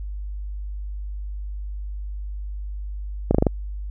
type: slowing click train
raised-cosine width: 2 ms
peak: -3 dBFS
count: 5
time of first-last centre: 3.31-3.467 s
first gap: 36 ms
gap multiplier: 1.06
effects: added 50 Hz sine -28 dBFS peak until 3.9 s